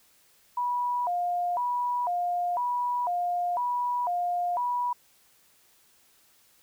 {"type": "tone with vibrato", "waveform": "sine", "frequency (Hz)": 830.6, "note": "G#5", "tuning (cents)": 0, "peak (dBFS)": -25, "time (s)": [0.57, 4.93], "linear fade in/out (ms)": 5, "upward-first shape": "square", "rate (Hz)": 1, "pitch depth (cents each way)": 280, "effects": ["white hiss -62 dBFS RMS until 6.62 s"]}